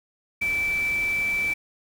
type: tone in noise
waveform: sine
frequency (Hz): 2323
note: D7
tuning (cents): -20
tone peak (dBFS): -22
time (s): 0.41-1.54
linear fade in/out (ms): 10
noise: pink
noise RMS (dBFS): -39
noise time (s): 0.41-1.54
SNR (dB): +14
effects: none